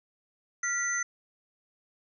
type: tone cluster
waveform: sine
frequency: 1391 / 1947 / 6160 Hz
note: F6 / B6 / G8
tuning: -7 / -25 / -31 cents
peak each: -34 / -31 / -31 dBFS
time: 0.63-1.03 s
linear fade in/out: 5 ms
effects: none